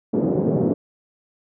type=band-pass noise; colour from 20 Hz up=white; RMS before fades=-20 dBFS; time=0.13-0.74 s; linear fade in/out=10 ms; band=130 to 450 Hz; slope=24 dB/octave; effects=none